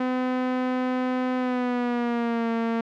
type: tone with pitch glide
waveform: sawtooth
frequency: 254.2 to 229.1 Hz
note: C4 to A#3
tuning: -50 to -30 cents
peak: -19 dBFS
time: 0-2.81 s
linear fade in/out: 5 ms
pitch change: -180 cents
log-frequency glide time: 1.37-2.5 s
effects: low-pass 2000 Hz 12 dB/octave